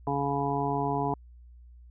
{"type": "harmonic tone", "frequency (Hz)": 140.7, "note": "C#3", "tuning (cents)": 26, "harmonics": [1, 2, 3, 5, 6, 7], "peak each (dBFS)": [-33, -33, -33, -33, -33, -33], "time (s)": [0.07, 1.14], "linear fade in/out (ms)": 2, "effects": ["added 60 Hz sine -48 dBFS peak until 1.9 s"]}